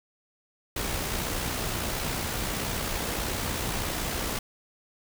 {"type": "noise with amplitude modulation", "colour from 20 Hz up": "pink", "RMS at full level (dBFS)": -29, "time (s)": [0.76, 4.39], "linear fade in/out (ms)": 5, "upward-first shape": "sine", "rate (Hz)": 61.5, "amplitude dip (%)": 35, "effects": []}